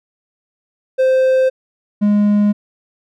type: tone pair in turn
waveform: triangle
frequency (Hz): 521 / 206.8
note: C5 / G#3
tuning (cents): -7 / -7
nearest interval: octave + major third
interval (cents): 1600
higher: first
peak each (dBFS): -8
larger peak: neither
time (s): 0.98-1.5 / 2.01-2.53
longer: neither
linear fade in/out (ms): 20
effects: none